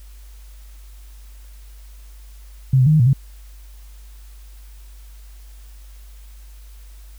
sine tone with pitch steps, 131.9 / 127.8 / 153.6 / 155.2 / 120.2 / 135.6 Hz, C3 / C3 / D#3 / D#3 / B2 / C#3, +14 / -40 / -22 / -4 / -46 / -38 cents, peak -10 dBFS, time 2.73-3.132 s, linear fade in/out 5 ms, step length 67 ms, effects added 50 Hz sine -38 dBFS peak until 7.18 s + white hiss -53 dBFS RMS until 7.18 s

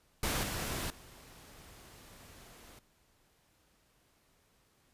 pink noise with level steps, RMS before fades -33 / -37 / -55 dBFS, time 0.23-2.79 s, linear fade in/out 2 ms, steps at 0.43 / 0.9 s, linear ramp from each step 2 ms, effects pink hiss -70 dBFS RMS until 4.93 s + resampled to 32000 Hz

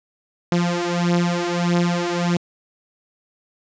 sawtooth beating tone pair, 173.2 / 174.8 Hz, F3 / F3, -14 / +2 cents, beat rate 1.6 Hz, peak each -17 dBFS, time 0.52-2.37 s, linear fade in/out 2 ms, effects resampled to 16000 Hz + 7-bit

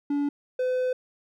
triangle tone pair in turn, 286.8 / 507.5 Hz, D4 / B4, -41 / +47 cents, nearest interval minor seventh, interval 988 cents, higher second, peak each -21 dBFS, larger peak neither, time 0.1-0.29 / 0.59-0.93 s, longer second, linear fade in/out 5 ms, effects none

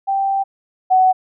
sine tone pair in turn, 783 / 747.5 Hz, G5 / F#5, -2 / +17 cents, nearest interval minor second, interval 81 cents, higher first, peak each -15 / -9 dBFS, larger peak second, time 0.07-0.44 / 0.9-1.13 s, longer first, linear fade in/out 20 ms, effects none

